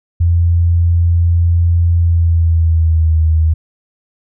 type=tone with pitch glide; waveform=sine; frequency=85.3 to 79.59 Hz; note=F2 to D#2; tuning=-40 to +40 cents; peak=-8 dBFS; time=0.2-3.54 s; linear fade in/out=10 ms; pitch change=-120 cents; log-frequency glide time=1.97-3.18 s; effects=none